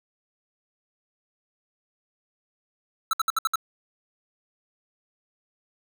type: tone bursts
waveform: square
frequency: 1316 Hz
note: E6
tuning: 3 cents flat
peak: -21 dBFS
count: 6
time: 3.11-3.557 s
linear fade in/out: 2 ms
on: 22 ms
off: 63 ms
effects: none